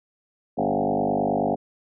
sine tone with frequency modulation, 481.8 Hz, B4, 43 cents flat, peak -20 dBFS, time 0.57-1.56 s, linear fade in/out 20 ms, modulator 49.4 Hz, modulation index 6.1, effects none

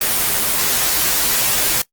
white noise with comb filter, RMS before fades -17 dBFS, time 0.01-1.82 s, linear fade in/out 5 ms, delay 11 ms, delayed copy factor -0.8, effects noise-tail reverb RT60 0.1 s tail -20 dB re dry + Opus 24 kbps

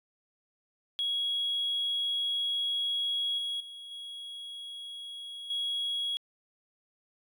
triangle tone with level steps, 3322 Hz, G#7, in tune, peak -25 / -29 / -41 / -38 / -27 dBFS, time 0.99-6.17 s, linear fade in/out 0 ms, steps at 3.38 / 3.6 / 3.91 / 5.5 s, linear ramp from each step 5 ms, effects tanh soft clip ceiling -25 dBFS

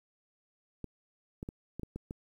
clicks, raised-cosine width 3 ms, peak -26 dBFS, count 7, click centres 0.843 / 1.429 / 1.489 / 1.796 / 1.833 / 1.96 / 2.109 s, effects 10-bit

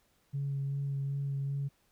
sine tone with vibrato, 139.1 Hz, C#3, 6 cents sharp, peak -30 dBFS, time 0.33-1.69 s, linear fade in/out 20 ms, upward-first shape sine, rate 2.6 Hz, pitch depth 14 cents each way, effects tanh soft clip ceiling -27 dBFS + pink hiss -71 dBFS RMS until 1.91 s

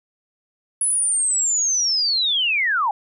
sine linear sweep, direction down, 10360 to 780 Hz, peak -17 dBFS, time 0.81-2.91 s, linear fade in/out 2 ms, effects none

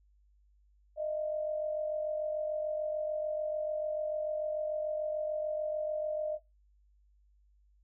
sine tone pair together, 612.5 / 659.3 Hz, D#5 / E5, -27 / 0 cents, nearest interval minor second, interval 127 cents, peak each -32 / -39 dBFS, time 0.96-6.39 s, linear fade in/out 50 ms, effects noise-tail reverb RT60 0.2 s tail -19 dB re dry + added 50 Hz sine -63 dBFS peak until 7.83 s

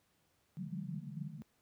pink band-pass noise, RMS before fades -43 dBFS, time 0.57-1.42 s, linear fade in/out 0 ms, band 140 to 210 Hz, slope 96 dB/octave, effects pink hiss -75 dBFS RMS until 1.61 s + high-pass 60 Hz 12 dB/octave

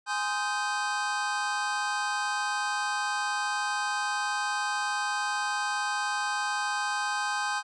square chord, Ab major seventh, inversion none, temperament just, 830.6 / 1038.3 / 1245.9 / 1557.4 Hz, Ab5 / C6 / Eb6 / G6, 0 / -14 / +2 / -12 cents, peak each -33 / -36 / -37 / -32 dBFS, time 0.06-7.63 s, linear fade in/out 50 ms, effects resampled to 22050 Hz

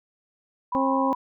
sine tone, 987 Hz, B5, 1 cent flat, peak -25 dBFS, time 0.72-1.15 s, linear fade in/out 5 ms
harmonic tone, 268 Hz, C4, 42 cents sharp, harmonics 1 / 2 / 3 / 4, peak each -24 / -27 / -29 / -30 dBFS, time 0.75-1.13 s, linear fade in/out 0 ms
effects none

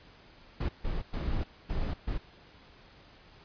brown noise bursts at uneven times, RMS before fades -31 dBFS, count 5, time 0.6-0.69 / 0.84-1.02 / 1.13-1.44 / 1.69-1.94 / 2.07-2.18 s, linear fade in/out 10 ms, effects pink hiss -56 dBFS RMS until 3.44 s + resampled to 11025 Hz

